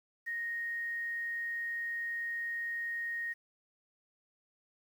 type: tone with quantisation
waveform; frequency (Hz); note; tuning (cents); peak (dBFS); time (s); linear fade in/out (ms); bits
sine; 1864.7; A#6; 0; -34; 0.26-3.34; 20; 10
effects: none